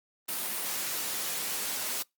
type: high-pass noise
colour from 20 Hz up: white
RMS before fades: -33 dBFS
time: 0.28-2.03 s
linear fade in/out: 10 ms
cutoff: 180 Hz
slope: 12 dB/octave
effects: noise-tail reverb RT60 0.2 s tail -26 dB re dry + Opus 32 kbps